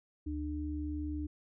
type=tone pair together; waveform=sine; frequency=75.1 / 300.4 Hz; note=D2 / D4; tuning=+39 / +39 cents; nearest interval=2 octaves; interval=2400 cents; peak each=-37 / -37 dBFS; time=0.26-1.27 s; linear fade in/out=10 ms; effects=none